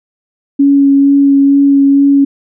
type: tone with vibrato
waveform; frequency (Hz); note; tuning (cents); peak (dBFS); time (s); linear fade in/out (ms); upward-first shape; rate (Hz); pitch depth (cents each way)
sine; 278.7; C#4; +9; -4; 0.59-2.25; 10; sine; 2.2; 11
effects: none